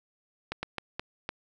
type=slowing click train; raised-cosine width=0.3 ms; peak=-16 dBFS; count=5; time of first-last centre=0.52-1.291 s; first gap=110 ms; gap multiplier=1.39; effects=none